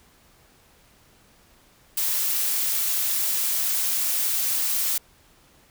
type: noise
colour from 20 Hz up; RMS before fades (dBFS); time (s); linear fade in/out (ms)
blue; -24; 1.97-4.98; 5
effects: pink hiss -57 dBFS RMS until 5.7 s